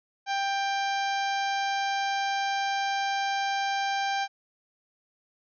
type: harmonic tone with a mistuned harmonic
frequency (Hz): 790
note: G5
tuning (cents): +13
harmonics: 1 / 2 / 3 / 4 / 5 / 6 / 7 / 8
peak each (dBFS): -27 / -33 / -37 / -39 / -41 / -43 / -44 / -45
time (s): 0.26-4.28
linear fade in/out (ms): 50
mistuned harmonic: 7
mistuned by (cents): -22
effects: none